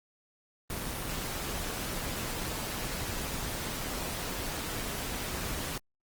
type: noise with amplitude modulation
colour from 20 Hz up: pink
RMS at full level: -33 dBFS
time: 0.7-5.78 s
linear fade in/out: 2 ms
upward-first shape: sine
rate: 201 Hz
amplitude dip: 55%
effects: Opus 24 kbps